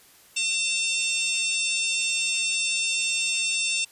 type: harmonic tone with a mistuned harmonic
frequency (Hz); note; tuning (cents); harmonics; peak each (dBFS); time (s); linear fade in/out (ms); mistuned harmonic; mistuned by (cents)
901; A5; +41; 3 / 4 / 5 / 6 / 7 / 8 / 9; -26 / -30 / -38 / -33 / -37 / -34 / -31; 0.36-3.85; 10; 7; -17
effects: white hiss -54 dBFS RMS until 3.91 s + resampled to 32000 Hz